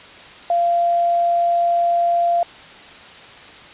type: tone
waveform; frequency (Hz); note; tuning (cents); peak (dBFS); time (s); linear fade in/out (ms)
sine; 690; F5; -21; -14; 0.5-2.43; 2
effects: white hiss -40 dBFS RMS until 3.73 s + resampled to 8000 Hz